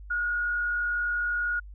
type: tone with frequency modulation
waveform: sine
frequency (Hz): 1439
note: F#6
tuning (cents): -49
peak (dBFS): -25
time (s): 0.1-1.6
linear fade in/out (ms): 10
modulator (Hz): 48.1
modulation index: 0.45
effects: added 50 Hz sine -41 dBFS peak until 1.74 s